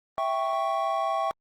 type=chord; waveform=triangle; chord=C# diminished; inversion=first; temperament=equal; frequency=659.3 / 784 / 1108.7 Hz; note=E5 / G5 / C#6; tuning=0 / 0 / 0 cents; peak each=-27 dBFS; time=0.18-1.31 s; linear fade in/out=0 ms; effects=Opus 24 kbps